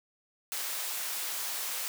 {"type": "high-pass noise", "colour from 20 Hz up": "white", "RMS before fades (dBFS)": -35, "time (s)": [0.52, 1.88], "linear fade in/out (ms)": 0, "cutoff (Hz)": 600, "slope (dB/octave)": 12, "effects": []}